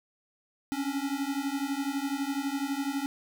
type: beating tone pair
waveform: square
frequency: 272.2 / 284.2 Hz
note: C#4 / C#4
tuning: -31 / +43 cents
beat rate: 12 Hz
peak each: -33 / -33 dBFS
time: 0.72-3.06 s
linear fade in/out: 0 ms
effects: none